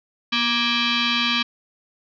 sine tone with frequency modulation, 466.2 Hz, A#4, in tune, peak -18 dBFS, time 0.32-1.43 s, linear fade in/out 10 ms, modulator 706 Hz, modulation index 5.5, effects none

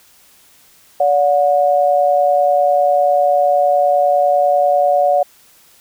sine tone pair together, 575 / 725.2 Hz, D5 / F#5, -37 / -35 cents, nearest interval major third, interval 402 cents, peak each -13 dBFS, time 1-5.23 s, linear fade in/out 5 ms, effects white hiss -49 dBFS RMS until 5.8 s

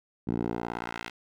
10% pulse tone with band-pass filter sweep, 58.1 Hz, A#1, 5 cents flat, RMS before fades -33 dBFS, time 0.27-1.1 s, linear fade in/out 10 ms, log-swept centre 230 to 2600 Hz, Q 1, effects none

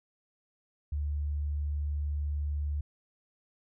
sine tone, 73.3 Hz, D2, 3 cents flat, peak -29 dBFS, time 0.92-2.81 s, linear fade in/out 5 ms, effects none

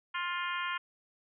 harmonic tone with a mistuned harmonic, 351.4 Hz, F4, 11 cents sharp, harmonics 3 / 4 / 5 / 6 / 7 / 8 / 9, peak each -36 / -38 / -40 / -42 / -43 / -44 / -45 dBFS, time 0.14-0.78 s, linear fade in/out 10 ms, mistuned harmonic 8, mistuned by +16 cents, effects none

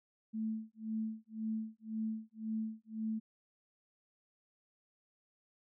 sine tone with tremolo, 220 Hz, A3, in tune, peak -33 dBFS, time 0.33-3.2 s, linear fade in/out 20 ms, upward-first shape sine, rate 1.9 Hz, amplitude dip 100%, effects none

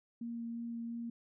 sine tone with vibrato, 233.1 Hz, A#3, in tune, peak -38 dBFS, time 0.21-1.1 s, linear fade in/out 5 ms, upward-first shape sine, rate 2.9 Hz, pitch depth 9 cents each way, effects none

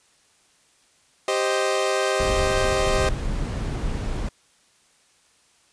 sawtooth chord, C minor, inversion second, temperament equal, 392 / 523.3 / 622.3 Hz, G4 / C5 / Eb5, 0 / 0 / 0 cents, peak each -21 dBFS, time 1.28-3.09 s, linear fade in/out 2 ms
brown noise, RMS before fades -26 dBFS, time 2.19-4.29 s, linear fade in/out 5 ms
effects white hiss -60 dBFS RMS until 5.72 s + resampled to 22050 Hz

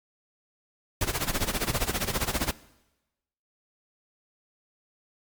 pink noise with tremolo, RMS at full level -25 dBFS, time 1.01-2.51 s, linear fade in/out 2 ms, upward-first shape sine, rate 15 Hz, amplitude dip 85%, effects noise-tail reverb RT60 1.0 s tail -20 dB re dry + MP3 96 kbps

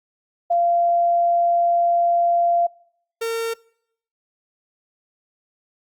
sine / 45% pulse tone pair in turn, 690 / 456.7 Hz, F5 / A#4, -21 / -36 cents, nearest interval perfect fifth, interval 715 cents, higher first, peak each -15 / -22 dBFS, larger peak first, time 0.5-2.67 / 3.21-3.54 s, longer first, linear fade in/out 10 ms, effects noise-tail reverb RT60 0.7 s tail -24 dB re dry + Opus 32 kbps

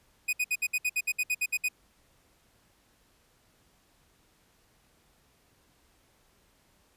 45% pulse tone bursts, 2489 Hz, D#7, in tune, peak -25 dBFS, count 13, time 0.28-1.687 s, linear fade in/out 10 ms, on 51 ms, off 62 ms, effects pink hiss -66 dBFS RMS until 6.96 s + resampled to 32000 Hz

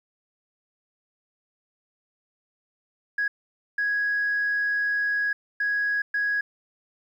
sine tone bursts at uneven times, 1661.2 Hz, G#6, in tune, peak -21 dBFS, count 4, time 3.18-3.28 / 3.78-5.33 / 5.6-6.02 / 6.14-6.41 s, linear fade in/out 5 ms, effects tanh soft clip ceiling -18 dBFS + 10-bit

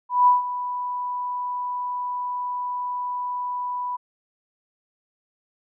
sine tone with ADSR envelope, 987.8 Hz, B5, in tune, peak -11 dBFS, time 0.09-3.97 s, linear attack 180 ms, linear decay 150 ms, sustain -14 dB, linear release 16 ms, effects none

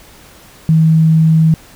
sine tone, 160 Hz, D#3, 49 cents sharp, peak -6 dBFS, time 0.69-1.54 s, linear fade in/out 0 ms, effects pink hiss -41 dBFS RMS until 1.75 s

